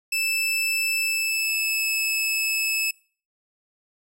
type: tone with pitch glide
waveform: sawtooth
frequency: 2637 to 2607 Hz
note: E7 to E7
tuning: 0 to -20 cents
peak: -19 dBFS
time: 0.12-2.91 s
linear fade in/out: 5 ms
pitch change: -20 cents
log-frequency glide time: 0.99-1.86 s
effects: noise-tail reverb RT60 0.4 s tail -22 dB re dry